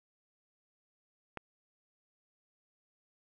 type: click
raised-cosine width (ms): 0.5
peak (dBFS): -24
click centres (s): 1.373
effects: none